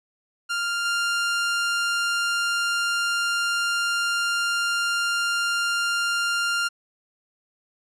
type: tone with level steps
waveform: sawtooth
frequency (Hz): 1396.9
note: F6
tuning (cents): 0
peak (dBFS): -20 / -18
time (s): 0.49-6.69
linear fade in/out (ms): 20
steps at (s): 0.85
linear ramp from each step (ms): 5
effects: low-pass 9000 Hz 12 dB/octave